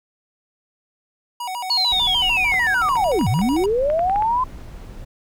square tone with vibrato, 848 Hz, G#5, 36 cents sharp, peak -26 dBFS, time 1.4-3.66 s, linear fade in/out 5 ms, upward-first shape square, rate 6.7 Hz, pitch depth 220 cents each way
sine linear two-way sweep, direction down then up, 4435 to 87.1 to 1041 Hz, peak -16 dBFS, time 1.7-4.44 s, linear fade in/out 5 ms, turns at 3.28 s
brown noise, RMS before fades -35 dBFS, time 1.91-5.05 s, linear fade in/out 10 ms
clicks, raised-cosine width 0.5 ms, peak -16 dBFS, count 10, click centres 2.541 / 2.887 / 2.956 / 3.212 / 3.391 / 3.901 / 3.993 / 4.097 / 4.16 / 4.223 s
effects none

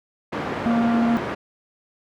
pink band-pass noise, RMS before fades -28 dBFS, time 0.32-1.35 s, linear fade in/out 10 ms, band 160 to 1700 Hz, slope 12 dB/octave
harmonic tone, 233.1 Hz, A#3, in tune, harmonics 1 / 3 / 5 / 6, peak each -17 / -28 / -37 / -39 dBFS, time 0.66-1.17 s, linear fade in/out 0 ms
effects none

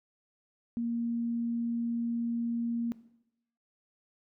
sine tone, 234.1 Hz, A#3, 8 cents sharp, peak -29 dBFS, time 0.77-2.92 s, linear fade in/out 0 ms, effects noise-tail reverb RT60 0.8 s tail -17 dB re dry

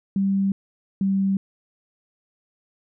sine tone pair in turn, 195.5 / 194.37 Hz, G3 / G3, -4 / -14 cents, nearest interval unison, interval 10 cents, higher first, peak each -18 dBFS, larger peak neither, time 0.16-0.52 / 1.01-1.37 s, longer neither, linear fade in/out 2 ms, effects none

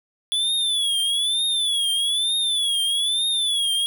square tone with vibrato, 3430 Hz, A7, 45 cents flat, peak -20 dBFS, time 0.32-3.86 s, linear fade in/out 0 ms, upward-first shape triangle, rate 1.1 Hz, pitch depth 140 cents each way, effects none

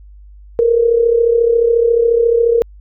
sine tone with amplitude modulation, 466.2 Hz, A#4, in tune, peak -6 dBFS, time 0.59-2.62 s, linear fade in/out 0 ms, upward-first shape sine, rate 34.2 Hz, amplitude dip 65%, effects added 50 Hz sine -36 dBFS peak until 2.8 s

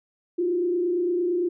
sine tone with frequency modulation, 352.4 Hz, F4, 16 cents sharp, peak -21 dBFS, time 0.38-1.49 s, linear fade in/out 10 ms, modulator 28.8 Hz, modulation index 0.59, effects none

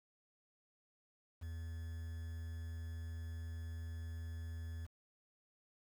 triangle tone with quantisation, 82.3 Hz, E2, 2 cents flat, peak -40 dBFS, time 1.41-4.87 s, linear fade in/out 20 ms, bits 10, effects none

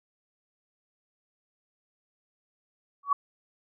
sine tone with exponential growth, 1130 Hz, C#6, 33 cents sharp, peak -16 dBFS, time 3.03-3.13 s, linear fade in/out 5 ms, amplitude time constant 20 ms, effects none

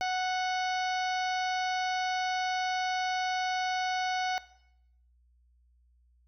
harmonic tone with a mistuned harmonic, 740 Hz, F#5, in tune, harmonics 1 / 2 / 3 / 4 / 5 / 6 / 7 / 8, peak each -29 / -37 / -38 / -43 / -46 / -43 / -47 / -47 dBFS, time 0.01-4.38 s, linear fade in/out 0 ms, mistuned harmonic 3, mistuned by -16 cents, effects noise-tail reverb RT60 0.8 s tail -18 dB re dry + added 60 Hz sine -62 dBFS peak until 6.27 s

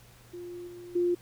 sine tone with level steps, 351.4 Hz, F4, 11 cents sharp, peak -38 / -42 / -23 dBFS, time 0.33-1.15 s, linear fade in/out 10 ms, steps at 0.67 / 0.95 s, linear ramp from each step 10 ms, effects added 119 Hz sine -57 dBFS peak until 1.21 s + pink hiss -57 dBFS RMS until 1.21 s

